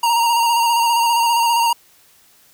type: tone with vibrato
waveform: square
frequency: 933 Hz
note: A#5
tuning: 1 cent sharp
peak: -14 dBFS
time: 0.03-1.73 s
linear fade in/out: 5 ms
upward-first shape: square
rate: 15 Hz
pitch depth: 25 cents each way
effects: white hiss -52 dBFS RMS until 2.53 s